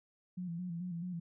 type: tone with vibrato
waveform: sine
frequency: 174.61 Hz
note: F3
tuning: in tune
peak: -37 dBFS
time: 0.37-1.2 s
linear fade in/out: 10 ms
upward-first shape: square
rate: 4.6 Hz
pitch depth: 61 cents each way
effects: none